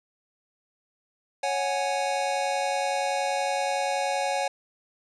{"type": "chord", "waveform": "square", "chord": "C# suspended fourth", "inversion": "none", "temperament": "equal", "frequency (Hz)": [554.4, 740, 830.6], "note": ["C#5", "F#5", "G#5"], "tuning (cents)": [0, 0, 0], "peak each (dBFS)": -30, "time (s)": [1.43, 4.48], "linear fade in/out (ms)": 5, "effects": ["resampled to 22050 Hz"]}